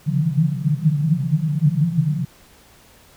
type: band-pass noise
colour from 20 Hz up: white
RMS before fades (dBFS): -19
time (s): 0.06-2.25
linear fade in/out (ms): 10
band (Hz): 140 to 170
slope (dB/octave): 96
effects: pink hiss -50 dBFS RMS until 3.16 s